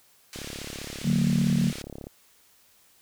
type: band-pass noise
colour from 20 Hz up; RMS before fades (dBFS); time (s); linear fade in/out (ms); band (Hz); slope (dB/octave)
pink; -41; 0.33-1.82; 0; 2000 to 8600; 12
type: click train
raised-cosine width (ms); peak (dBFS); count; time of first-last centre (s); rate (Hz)
2; -25; 61; 0.36-2.069; 35.1
type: chord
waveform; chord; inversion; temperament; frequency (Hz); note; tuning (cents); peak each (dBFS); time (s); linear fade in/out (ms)
sine; D augmented; none; just; 146.83 / 183.54 / 229.4; D3 / F#3 / A#3; 0 / -14 / -28; -25 / -24 / -25; 1.03-1.73; 50
effects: white hiss -60 dBFS RMS until 3.01 s